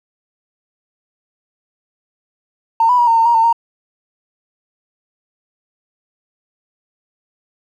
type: tone with pitch steps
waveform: triangle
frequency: 910 / 988 / 959 / 916 / 908 / 943 / 903 / 928 Hz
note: A#5 / B5 / A#5 / A#5 / A#5 / A#5 / A5 / A#5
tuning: -42 / 0 / +49 / -31 / -46 / +20 / +45 / -8 cents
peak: -5 dBFS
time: 2.8-3.528 s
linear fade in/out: 5 ms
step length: 91 ms
effects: tanh soft clip ceiling -7 dBFS

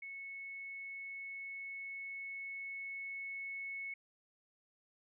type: tone with level ramp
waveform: sine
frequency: 2202 Hz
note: C#7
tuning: 12 cents flat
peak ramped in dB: -44 to -40 dBFS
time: 0.02-3.94 s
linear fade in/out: 5 ms
effects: none

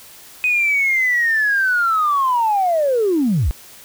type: linear sweep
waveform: sine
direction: down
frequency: 2513 to 43.42 Hz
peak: -13 dBFS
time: 0.44-3.51 s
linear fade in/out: 0 ms
effects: tanh soft clip ceiling -9 dBFS + white hiss -42 dBFS RMS until 3.84 s

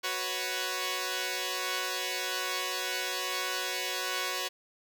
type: chord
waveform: 5% pulse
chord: F# suspended fourth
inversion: none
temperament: equal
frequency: 370 / 493.9 / 554.4 Hz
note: F#4 / B4 / C#5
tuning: 0 / 0 / 0 cents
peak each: -24 dBFS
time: 0.03-4.49 s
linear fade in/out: 20 ms
effects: none

